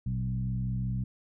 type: tone with frequency modulation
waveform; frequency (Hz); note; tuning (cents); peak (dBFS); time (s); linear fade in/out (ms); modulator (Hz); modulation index
sine; 121.2; B2; -32; -28; 0.06-1.04; 5; 65.5; 0.93
effects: none